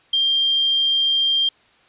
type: tone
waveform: sine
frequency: 3187 Hz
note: G7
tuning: 28 cents sharp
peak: -15 dBFS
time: 0.13-1.49 s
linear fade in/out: 5 ms
effects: white hiss -55 dBFS RMS until 1.88 s + resampled to 8000 Hz